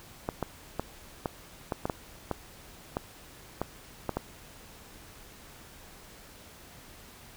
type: clicks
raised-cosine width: 1 ms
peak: -15 dBFS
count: 12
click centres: 0.289 / 0.427 / 0.796 / 1.258 / 1.722 / 1.855 / 1.898 / 2.313 / 2.969 / 3.616 / 4.093 / 4.17 s
effects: pink hiss -51 dBFS RMS until 7.36 s